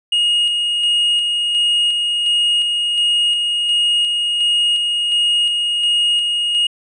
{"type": "tone with tremolo", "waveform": "triangle", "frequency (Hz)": 2868, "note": "F7", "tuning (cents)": 45, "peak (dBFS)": -11, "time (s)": [0.12, 6.67], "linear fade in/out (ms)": 5, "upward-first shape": "square", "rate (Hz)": 1.4, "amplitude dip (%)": 30, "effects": ["resampled to 22050 Hz"]}